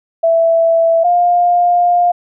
sine tone pair in turn, 662 / 704.8 Hz, E5 / F5, +7 / +16 cents, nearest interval minor second, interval 109 cents, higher second, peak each -8 dBFS, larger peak neither, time 0.23-1.04 / 1.04-2.12 s, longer second, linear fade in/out 10 ms, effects none

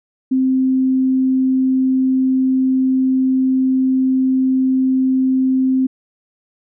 sine tone, 261.1 Hz, C4, 3 cents flat, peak -12 dBFS, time 0.31-5.87 s, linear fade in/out 10 ms, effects none

